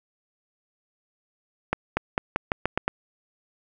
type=accelerating click train; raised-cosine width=0.5 ms; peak=-7 dBFS; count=8; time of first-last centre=1.73-2.88 s; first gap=240 ms; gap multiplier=0.87; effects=none